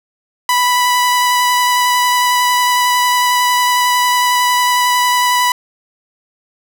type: tone with vibrato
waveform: sawtooth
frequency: 987.8 Hz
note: B5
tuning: in tune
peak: -7 dBFS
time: 0.49-5.52 s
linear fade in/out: 2 ms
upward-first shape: square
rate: 11 Hz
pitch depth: 8 cents each way
effects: none